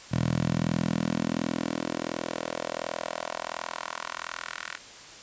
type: tone with high-pass filter sweep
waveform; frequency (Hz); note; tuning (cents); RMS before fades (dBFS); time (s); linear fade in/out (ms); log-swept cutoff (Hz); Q
10% pulse; 41.38; E1; +7; -31; 0.11-4.78; 20; 120 to 1600; 1.8
effects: white hiss -46 dBFS RMS until 5.22 s + resampled to 16000 Hz